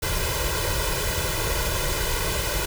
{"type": "noise with comb filter", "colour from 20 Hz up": "pink", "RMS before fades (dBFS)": -25, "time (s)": [0.02, 2.66], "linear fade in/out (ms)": 10, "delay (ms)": 2, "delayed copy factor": 0.9, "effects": []}